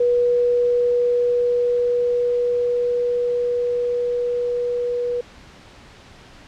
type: tone with level ramp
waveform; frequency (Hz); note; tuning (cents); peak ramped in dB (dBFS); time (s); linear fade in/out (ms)
sine; 485.4; B4; -30; -14 to -20; 0-5.21; 5
effects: pink hiss -45 dBFS RMS until 6.47 s + low-pass 5000 Hz 12 dB/octave